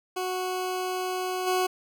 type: tone with level steps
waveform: 20% pulse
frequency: 368.6 Hz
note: F#4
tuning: 7 cents flat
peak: -23 / -18 dBFS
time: 0.16-1.67 s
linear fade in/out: 10 ms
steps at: 1.46 s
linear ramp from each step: 20 ms
effects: none